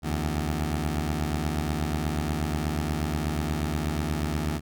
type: beating tone pair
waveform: 15% pulse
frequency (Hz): 74.8 / 83.1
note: D2 / E2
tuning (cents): +32 / +15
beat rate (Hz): 8.3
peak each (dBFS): -21 / -25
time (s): 0.02-4.61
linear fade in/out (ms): 50
effects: none